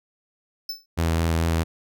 square tone with exponential decay, 5274 Hz, E8, in tune, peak -25 dBFS, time 0.69-0.86 s, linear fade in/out 5 ms, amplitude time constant 35 ms
sawtooth tone with vibrato, 82.41 Hz, E2, in tune, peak -16 dBFS, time 0.97-1.64 s, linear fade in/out 20 ms, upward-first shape sine, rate 4.6 Hz, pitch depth 15 cents each way
effects none

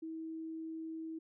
sine tone, 322.2 Hz, E4, 39 cents flat, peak -40 dBFS, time 0.02-1.19 s, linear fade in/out 10 ms, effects none

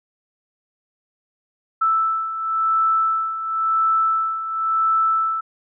sine beating tone pair, 1318.5 / 1319.45 Hz, E6 / E6, 0 / +1 cents, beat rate 0.95 Hz, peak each -24 / -18 dBFS, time 1.81-5.41 s, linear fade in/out 10 ms, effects none

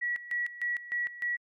sine tone with tremolo, 1930 Hz, B6, 40 cents flat, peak -28 dBFS, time 0.01-1.37 s, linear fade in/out 20 ms, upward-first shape square, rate 3.3 Hz, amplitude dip 80%, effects Opus 48 kbps

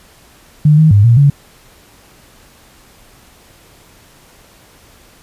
sine tone with pitch steps, 150.5 / 157 / 101.9 / 117.5 / 142 Hz, D3 / D#3 / G#2 / A#2 / C#3, +43 / +16 / -32 / +14 / +42 cents, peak -4 dBFS, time 0.65-1.3 s, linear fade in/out 5 ms, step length 130 ms, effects pink hiss -45 dBFS RMS until 5.22 s + resampled to 32000 Hz

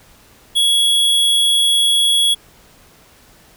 square tone, 3346 Hz, G#7, 12 cents sharp, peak -12 dBFS, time 0.55-2.35 s, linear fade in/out 20 ms, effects pink hiss -48 dBFS RMS until 3.56 s

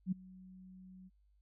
sine tone with ADSR envelope, 186 Hz, F#3, 9 cents sharp, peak -29 dBFS, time 0.06-1.1 s, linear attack 58 ms, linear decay 12 ms, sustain -23 dB, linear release 32 ms, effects added 50 Hz sine -67 dBFS peak until 1.41 s

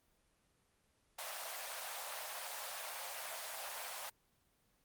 pink high-pass noise, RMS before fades -44 dBFS, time 1.18-4.1 s, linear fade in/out 10 ms, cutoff 570 Hz, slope 48 dB/octave, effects pink hiss -75 dBFS RMS until 4.84 s + Opus 24 kbps

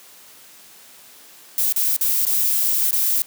violet noise with dropouts, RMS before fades -19 dBFS, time 1.58-3.22 s, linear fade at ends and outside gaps 0 ms, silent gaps 1.724-1.762 / 1.964-2.011 / 2.251-2.267 / 2.909-2.929 s, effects white hiss -46 dBFS RMS until 3.26 s + high-pass 150 Hz 12 dB/octave

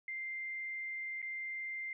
sine tone with dropouts, 2093 Hz, C7, in tune, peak -38 dBFS, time 0.08-1.93 s, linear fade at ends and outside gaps 2 ms, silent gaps 1.218-1.226 s, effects none

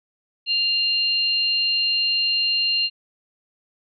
sine tone pair together, 2794 / 4186 Hz, F7 / C8, 0 / 0 cents, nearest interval perfect fifth, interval 700 cents, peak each -21 dBFS, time 0.46-2.9 s, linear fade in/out 50 ms, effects none

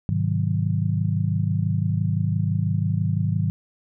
sine chord, Ab dominant seventh, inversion none, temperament just, 103.83 / 129.78 / 155.74 / 186.89 Hz, Ab2 / C3 / Eb3 / Gb3, 0 / -14 / +2 / +18 cents, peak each -23 / -29 / -24 / -28 dBFS, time 0.09-3.5 s, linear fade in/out 0 ms, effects none

